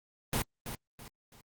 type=noise with echo; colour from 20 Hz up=pink; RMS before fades=-30 dBFS; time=0.33-0.42 s; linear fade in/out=2 ms; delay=330 ms; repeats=3; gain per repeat=-9 dB; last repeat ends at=1.41 s; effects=Opus 32 kbps